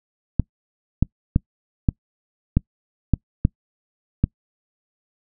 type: clicks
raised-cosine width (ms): 5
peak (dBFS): -3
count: 8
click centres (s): 0.397 / 1.026 / 1.361 / 1.888 / 2.57 / 3.137 / 3.451 / 4.24
effects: noise-tail reverb RT60 0.1 s tail -26 dB re dry